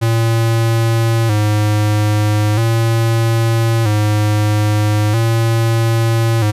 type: tone with vibrato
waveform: square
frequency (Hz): 109.8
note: A2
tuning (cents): -3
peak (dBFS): -12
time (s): 0.01-6.52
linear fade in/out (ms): 20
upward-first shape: square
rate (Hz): 0.39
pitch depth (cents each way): 70
effects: resampled to 32000 Hz